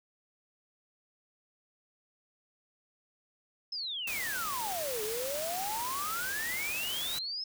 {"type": "exponential two-way sweep", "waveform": "sine", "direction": "down then up", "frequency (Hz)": [5274, 415.3, 5274], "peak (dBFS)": -34, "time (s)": [3.72, 7.44], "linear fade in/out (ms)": 5, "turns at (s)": 5.03}
{"type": "noise", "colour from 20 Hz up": "white", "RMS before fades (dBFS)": -38, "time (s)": [4.07, 7.19], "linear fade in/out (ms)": 5}
{"effects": []}